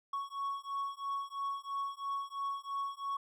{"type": "beating tone pair", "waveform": "triangle", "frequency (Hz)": [1108.7, 1111.7], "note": ["C#6", "C#6"], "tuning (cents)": [0, 5], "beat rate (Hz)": 3, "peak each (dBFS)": [-37, -37], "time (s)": [0.13, 3.17], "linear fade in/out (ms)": 5, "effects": []}